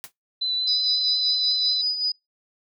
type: noise with exponential decay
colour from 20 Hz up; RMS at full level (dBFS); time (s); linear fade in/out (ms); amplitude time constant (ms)
white; -33; 0.04-0.12; 0; 16
type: tone with vibrato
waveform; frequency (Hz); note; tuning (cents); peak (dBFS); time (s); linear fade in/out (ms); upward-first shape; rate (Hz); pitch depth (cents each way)
sine; 4000; B7; +21; -22; 0.41-1.82; 10; sine; 5.5; 17
type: tone with tremolo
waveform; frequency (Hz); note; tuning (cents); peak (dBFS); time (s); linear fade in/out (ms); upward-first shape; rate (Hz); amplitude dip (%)
sine; 4957; D#8; -7; -20; 0.67-2.12; 5; sine; 5.2; 55
effects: noise-tail reverb RT60 0.2 s tail -26 dB re dry